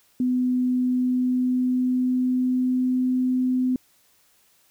sine tone with pitch glide, 251.3 to 254.4 Hz, B3 to C4, +30 to -48 cents, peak -19 dBFS, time 0.2-3.76 s, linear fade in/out 2 ms, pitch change +22 cents, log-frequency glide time 0.77-3.14 s, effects white hiss -61 dBFS RMS until 4.7 s

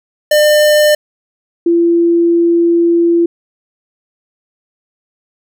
square / sine tone pair in turn, 601 / 340 Hz, D5 / F4, +40 / -46 cents, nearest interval minor seventh, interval 986 cents, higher first, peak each -7 dBFS, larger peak neither, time 0.31-0.95 / 1.66-3.26 s, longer second, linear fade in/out 5 ms, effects none

